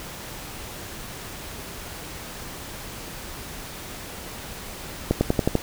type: accelerating click train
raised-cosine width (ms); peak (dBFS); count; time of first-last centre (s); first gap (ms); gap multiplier
2; -5; 6; 5.11-5.553; 100; 0.94
effects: pink hiss -37 dBFS RMS until 5.62 s